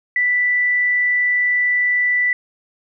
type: tone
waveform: sine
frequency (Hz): 1975.5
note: B6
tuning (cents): 0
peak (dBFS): -14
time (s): 0.16-2.33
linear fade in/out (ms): 2
effects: none